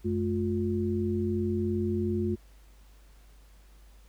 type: tone cluster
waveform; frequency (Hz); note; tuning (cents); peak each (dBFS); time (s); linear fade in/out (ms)
sine; 93 / 215.6 / 354.4; F#2 / A3 / F4; +9 / -35 / +25; -31 / -30 / -30; 0.04-2.36; 20
effects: added 50 Hz sine -52 dBFS peak until 4.08 s + pink hiss -63 dBFS RMS until 4.08 s